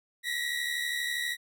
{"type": "tone pair together", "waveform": "30% pulse", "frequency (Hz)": [1898, 1970.4], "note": ["A#6", "B6"], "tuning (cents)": [31, -5], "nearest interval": "minor second", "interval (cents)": 64, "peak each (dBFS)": [-29, -31], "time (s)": [0.23, 1.37], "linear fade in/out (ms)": 50, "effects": []}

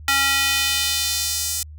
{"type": "tone with high-pass filter sweep", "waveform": "square", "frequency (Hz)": 275.1, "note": "C#4", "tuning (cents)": -13, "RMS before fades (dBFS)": -21, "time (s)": [0.08, 1.63], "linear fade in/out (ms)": 2, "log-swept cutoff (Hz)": [1600, 6800], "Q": 1.2, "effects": ["added 76 Hz sine -36 dBFS peak until 1.78 s"]}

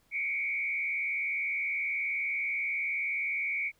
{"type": "tone with frequency modulation", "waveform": "sine", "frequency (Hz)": 2260, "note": "C#7", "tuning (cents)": 33, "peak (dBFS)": -29, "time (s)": [0.11, 3.72], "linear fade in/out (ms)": 50, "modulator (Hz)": 79.5, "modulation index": 1.3, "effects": ["pink hiss -69 dBFS RMS until 3.79 s"]}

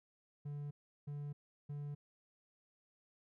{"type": "tone bursts", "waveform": "triangle", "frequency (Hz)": 145.1, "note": "D3", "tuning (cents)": -21, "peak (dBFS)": -39, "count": 3, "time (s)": [0.45, 1.95], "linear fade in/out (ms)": 10, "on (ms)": 260, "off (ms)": 360, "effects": []}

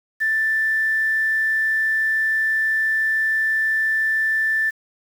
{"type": "tone with quantisation", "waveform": "sine", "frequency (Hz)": 1767, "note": "A6", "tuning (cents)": 7, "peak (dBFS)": -17, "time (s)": [0.2, 4.71], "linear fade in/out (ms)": 20, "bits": 7, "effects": []}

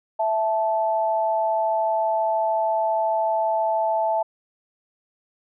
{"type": "tone pair together", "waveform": "sine", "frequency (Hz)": [659.3, 873.6], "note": ["E5", "A5"], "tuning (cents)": [0, -13], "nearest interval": "perfect fourth", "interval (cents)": 487, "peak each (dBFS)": -22, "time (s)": [0.19, 4.23], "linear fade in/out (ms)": 10, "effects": []}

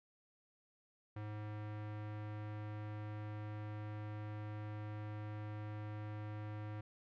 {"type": "tone with low-pass filter", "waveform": "square", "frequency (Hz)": 105.8, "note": "G#2", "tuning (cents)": 33, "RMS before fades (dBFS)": -45, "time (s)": [1.16, 6.81], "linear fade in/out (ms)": 5, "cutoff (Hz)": 2000, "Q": 1, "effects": []}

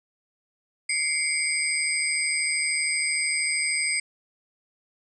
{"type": "tone cluster", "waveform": "sine", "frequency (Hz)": [2105, 2258, 4905, 8360], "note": ["C7", "C#7", "D#8", "C9"], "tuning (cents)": [10, 31, -26, -2], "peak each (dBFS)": [-28, -29, -31, -27], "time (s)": [0.89, 4], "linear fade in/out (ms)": 5, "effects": []}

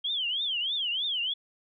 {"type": "tone with vibrato", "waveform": "sine", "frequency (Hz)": 3181, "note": "G7", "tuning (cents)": 25, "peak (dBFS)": -27, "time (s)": [0.04, 1.34], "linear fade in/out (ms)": 10, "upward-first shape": "triangle", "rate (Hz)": 3.2, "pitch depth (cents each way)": 260, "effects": []}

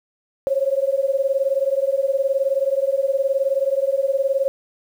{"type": "beating tone pair", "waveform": "sine", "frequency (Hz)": [535, 554], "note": ["C5", "C#5"], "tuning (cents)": [38, -1], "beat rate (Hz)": 19, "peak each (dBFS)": -20, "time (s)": [0.47, 4.48], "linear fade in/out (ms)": 0, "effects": ["8-bit"]}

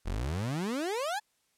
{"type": "exponential sweep", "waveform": "30% pulse", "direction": "up", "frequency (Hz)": [39.12, 880], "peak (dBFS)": -28, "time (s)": [0.05, 1.2], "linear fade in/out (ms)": 20, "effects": ["white hiss -73 dBFS RMS until 1.57 s", "low-pass 11000 Hz 12 dB/octave"]}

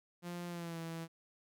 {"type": "tone with pitch glide", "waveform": "sawtooth", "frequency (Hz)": [174.61, 164.91], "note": ["F3", "E3"], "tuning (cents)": [0, 1], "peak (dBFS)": -37, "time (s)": [0.22, 1.08], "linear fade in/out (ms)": 50, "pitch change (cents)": -99, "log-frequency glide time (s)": [0.48, 0.79], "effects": []}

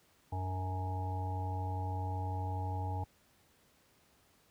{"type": "harmonic tone with a mistuned harmonic", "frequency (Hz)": 92.5, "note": "F#2", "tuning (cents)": 0, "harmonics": [1, 3, 5, 7, 9, 10], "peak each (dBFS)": [-34, -48, -50, -51, -41, -51], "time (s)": [0.32, 3.04], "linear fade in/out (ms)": 5, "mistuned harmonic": 3, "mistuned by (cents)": 70, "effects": ["pink hiss -68 dBFS RMS until 4.5 s", "high-pass 60 Hz 12 dB/octave"]}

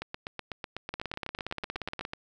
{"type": "two click trains", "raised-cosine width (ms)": 0.3, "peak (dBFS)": [-19, -18], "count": [18, 20], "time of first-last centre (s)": [[0.02, 2.134], [0.94, 2.051]], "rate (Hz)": [8.04, 17.1], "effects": []}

